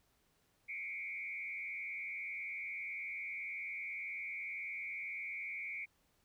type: tone with frequency modulation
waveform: sine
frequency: 2256 Hz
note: C#7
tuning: 30 cents sharp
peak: -40 dBFS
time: 0.68-5.86 s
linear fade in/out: 20 ms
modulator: 90.1 Hz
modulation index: 1.5
effects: pink hiss -75 dBFS RMS until 6.24 s